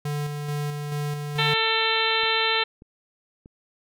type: tone with tremolo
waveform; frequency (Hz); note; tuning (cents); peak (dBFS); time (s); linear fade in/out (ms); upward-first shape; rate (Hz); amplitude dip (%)
square; 146.83; D3; 0; -26; 0.05-1.54; 5; square; 2.3; 35
type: harmonic tone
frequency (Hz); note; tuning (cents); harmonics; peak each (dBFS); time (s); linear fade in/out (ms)
446.6; A4; +26; 1 / 2 / 3 / 4 / 5 / 6 / 7 / 8 / 9; -29 / -29 / -29 / -29 / -29 / -29 / -29 / -29 / -29; 1.38-2.64; 10
type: clicks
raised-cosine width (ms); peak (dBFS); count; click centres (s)
3; -33; 3; 2.235 / 2.821 / 3.459
effects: none